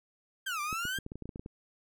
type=exponential two-way sweep; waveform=30% pulse; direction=down then up; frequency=1618 to 1165 to 1618 Hz; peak=-30 dBFS; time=0.46-0.99 s; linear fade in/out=10 ms; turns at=0.61 s
type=clicks; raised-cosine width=3 ms; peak=-28 dBFS; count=12; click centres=0.728 / 0.853 / 0.987 / 1.064 / 1.119 / 1.156 / 1.223 / 1.256 / 1.292 / 1.359 / 1.395 / 1.461 s
effects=none